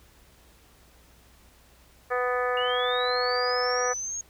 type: harmonic tone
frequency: 248.4 Hz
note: B3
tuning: 10 cents sharp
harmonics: 2 / 3 / 4 / 5 / 6 / 7 / 8 / 9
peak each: -27 / -32 / -38 / -30 / -40 / -32 / -43 / -43 dBFS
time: 2.1-3.94 s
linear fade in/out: 20 ms
type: linear sweep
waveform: sine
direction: up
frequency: 2825 to 6620 Hz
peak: -30 dBFS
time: 2.57-4.21 s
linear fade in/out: 2 ms
effects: added 60 Hz sine -58 dBFS peak until 4.29 s + pink hiss -58 dBFS RMS until 4.29 s